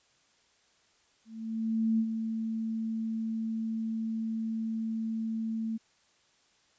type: tone with ADSR envelope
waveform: sine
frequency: 223.3 Hz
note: A3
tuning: 26 cents sharp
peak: -23 dBFS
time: 1.25-5.78 s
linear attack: 740 ms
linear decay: 66 ms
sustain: -7 dB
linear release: 20 ms
effects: white hiss -67 dBFS RMS until 6.78 s + resampled to 16000 Hz